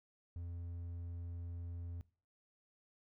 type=tone; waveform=triangle; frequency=86 Hz; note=F2; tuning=26 cents flat; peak=-40 dBFS; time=0.36-2.01 s; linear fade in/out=0 ms; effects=noise-tail reverb RT60 0.4 s tail -20 dB re dry